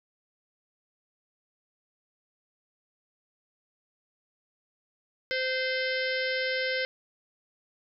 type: harmonic tone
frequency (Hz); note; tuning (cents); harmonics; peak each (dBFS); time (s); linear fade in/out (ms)
518; C5; -17; 1 / 3 / 4 / 5 / 6 / 7 / 8 / 9 / 10; -31 / -33 / -32 / -45 / -38 / -44 / -42 / -42 / -40; 5.31-6.85; 0
effects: none